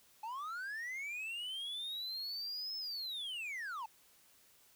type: linear two-way sweep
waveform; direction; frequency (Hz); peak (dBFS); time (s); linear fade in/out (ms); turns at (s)
triangle; up then down; 842 to 5250 to 842; -38; 0.23-3.86; 5; 2.77
effects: white hiss -66 dBFS RMS until 4.75 s